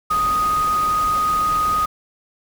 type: tone in noise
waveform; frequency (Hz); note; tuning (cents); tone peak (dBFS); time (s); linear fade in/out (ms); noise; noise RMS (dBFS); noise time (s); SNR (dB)
sine; 1244.5; D#6; 0; -16; 0.1-1.86; 10; pink; -31; 0.1-1.86; +12
effects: none